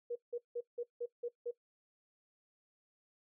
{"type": "tone bursts", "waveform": "sine", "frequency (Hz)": 478.2, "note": "A#4", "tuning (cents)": 44, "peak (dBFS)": -35, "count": 7, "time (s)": [0.1, 1.512], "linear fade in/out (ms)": 10, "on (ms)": 56, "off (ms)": 170, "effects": ["noise-tail reverb RT60 0.1 s tail -18 dB re dry"]}